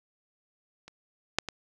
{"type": "clicks", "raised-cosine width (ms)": 0.2, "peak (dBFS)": [-29, -6, -18], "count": 3, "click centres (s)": [0.88, 1.386, 1.487], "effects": []}